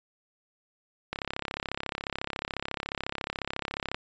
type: click train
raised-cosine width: 0.3 ms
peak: -15 dBFS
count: 97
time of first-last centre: 1.13-3.945 s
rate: 34.1 Hz
effects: resampled to 16000 Hz